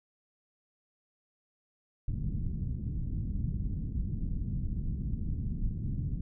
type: low-pass noise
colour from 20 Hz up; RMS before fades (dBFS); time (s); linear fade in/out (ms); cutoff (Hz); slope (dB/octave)
pink; -33; 2.08-6.21; 5; 210; 24
effects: none